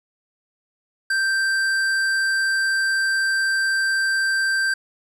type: tone with hard clipping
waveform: sine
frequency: 1568 Hz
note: G6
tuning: in tune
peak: -20 dBFS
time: 1.1-4.74 s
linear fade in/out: 5 ms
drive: 11 dB
effects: none